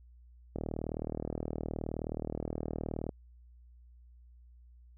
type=click train; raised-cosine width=2 ms; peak=-22 dBFS; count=100; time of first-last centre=0.56-3.092 s; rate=39.1 Hz; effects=added 60 Hz sine -54 dBFS peak until 4.97 s